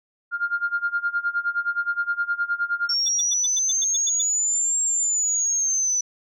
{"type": "tone with tremolo", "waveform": "sine", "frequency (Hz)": 1405, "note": "F6", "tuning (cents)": 10, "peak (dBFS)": -18, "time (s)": [0.31, 2.94], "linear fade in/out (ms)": 50, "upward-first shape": "sine", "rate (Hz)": 9.6, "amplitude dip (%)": 90}
{"type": "exponential two-way sweep", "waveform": "sine", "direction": "up then down", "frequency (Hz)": [5460, 7490, 5950], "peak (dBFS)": -19, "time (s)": [2.89, 6.01], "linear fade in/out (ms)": 5, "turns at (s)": 4.81}
{"type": "tone bursts", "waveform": "sine", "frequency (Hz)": 3520, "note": "A7", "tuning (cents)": 0, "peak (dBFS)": -23, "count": 10, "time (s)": [3.06, 4.22], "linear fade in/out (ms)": 5, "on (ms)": 26, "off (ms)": 100}
{"effects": ["tanh soft clip ceiling -12 dBFS"]}